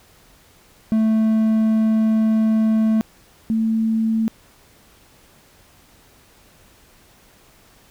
triangle / sine tone pair in turn, 220 / 222.8 Hz, A3 / A3, 0 / +22 cents, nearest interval unison, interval 22 cents, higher second, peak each -12 / -16 dBFS, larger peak first, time 0.92-3.01 / 3.5-4.28 s, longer first, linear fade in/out 0 ms, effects pink hiss -52 dBFS RMS until 7.9 s

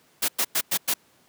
white noise bursts, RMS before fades -23 dBFS, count 5, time 0.22-0.94 s, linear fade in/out 10 ms, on 64 ms, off 100 ms, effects pink hiss -60 dBFS RMS until 1.28 s + high-pass 150 Hz 12 dB/octave

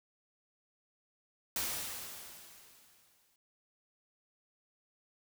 white noise with exponential decay, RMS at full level -34 dBFS, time 1.56-3.36 s, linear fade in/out 1 ms, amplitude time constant 390 ms, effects none

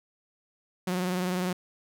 sawtooth tone with vibrato, 181.9 Hz, F#3, 29 cents flat, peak -23 dBFS, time 0.87-1.53 s, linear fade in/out 5 ms, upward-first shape sine, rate 20 Hz, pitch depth 48 cents each way, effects none

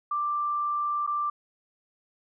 sine tone with dropouts, 1179 Hz, D6, 6 cents sharp, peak -25 dBFS, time 0.11-1.3 s, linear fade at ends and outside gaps 5 ms, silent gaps 1.066-1.074 s, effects none

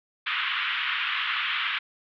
white band-pass noise, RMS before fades -28 dBFS, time 0.26-1.79 s, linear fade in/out 10 ms, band 1100 to 3300 Hz, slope 48 dB/octave, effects none

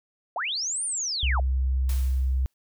sine linear two-way sweep, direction up then down, 587.3 to 9397 to 587.3 Hz, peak -26 dBFS, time 0.36-1.4 s, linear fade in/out 2 ms, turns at 0.84 s
sine tone, 65.1 Hz, C2, 8 cents flat, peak -21 dBFS, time 1.23-2.46 s, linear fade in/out 0 ms
white noise with exponential decay, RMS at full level -38 dBFS, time 1.89-2.54 s, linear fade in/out 2 ms, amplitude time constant 140 ms
effects none

